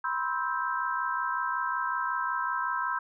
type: chord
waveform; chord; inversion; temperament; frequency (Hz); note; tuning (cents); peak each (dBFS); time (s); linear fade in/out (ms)
sine; C major seventh; third; just; 981.1 / 1046.5 / 1308.1 / 1569.8; B5 / C6 / E6 / G6; -12 / 0 / -14 / +2; -33; 0.04-2.99; 5
effects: none